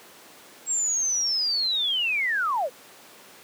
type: linear sweep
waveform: sine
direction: down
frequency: 7640 to 458.9 Hz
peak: -22 dBFS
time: 0.66-2.7 s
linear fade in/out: 50 ms
effects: pink hiss -48 dBFS RMS until 3.43 s + high-pass 300 Hz 12 dB/octave